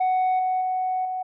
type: tone with level steps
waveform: sine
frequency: 743 Hz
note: F#5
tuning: 7 cents sharp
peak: -16 / -19 / -21 / -25 dBFS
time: 0-1.23 s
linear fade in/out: 10 ms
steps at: 0.39 / 0.61 / 1.05 s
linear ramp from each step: 2 ms
effects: tanh soft clip ceiling -18 dBFS